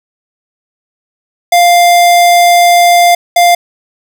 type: tone bursts at uneven times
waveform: square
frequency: 698.5 Hz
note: F5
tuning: in tune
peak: -4 dBFS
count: 2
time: 1.52-3.15 / 3.36-3.55 s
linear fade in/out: 5 ms
effects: none